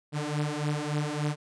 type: beating tone pair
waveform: sawtooth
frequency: 147.2 / 150.7 Hz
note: D3 / D3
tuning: +4 / +45 cents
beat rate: 3.5 Hz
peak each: -27 dBFS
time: 0.12-1.36 s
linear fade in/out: 50 ms
effects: resampled to 22050 Hz